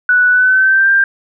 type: tone with pitch glide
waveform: sine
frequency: 1480 to 1586.2 Hz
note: F#6 to G6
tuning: 0 to +20 cents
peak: -7 dBFS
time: 0.09-1.04 s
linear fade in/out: 2 ms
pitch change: +120 cents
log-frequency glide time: 0.3-0.9 s
effects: none